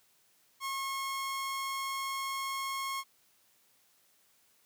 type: tone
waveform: sawtooth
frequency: 1085 Hz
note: C#6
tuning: 37 cents flat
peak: -30 dBFS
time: 0.6-3.04 s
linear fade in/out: 50 ms
effects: white hiss -68 dBFS RMS until 4.65 s + high-pass 80 Hz 12 dB/octave